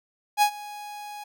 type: tone with ADSR envelope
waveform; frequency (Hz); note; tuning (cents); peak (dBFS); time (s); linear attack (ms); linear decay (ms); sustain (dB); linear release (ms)
45% pulse; 830.6; G#5; 0; -15; 0.37-1.24; 50; 81; -21; 8
effects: none